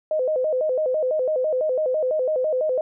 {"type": "tone with vibrato", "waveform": "sine", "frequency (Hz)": 563, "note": "C#5", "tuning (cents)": 27, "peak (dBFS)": -19, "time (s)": [0.11, 2.81], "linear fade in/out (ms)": 2, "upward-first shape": "square", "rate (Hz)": 6, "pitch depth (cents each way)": 170, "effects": []}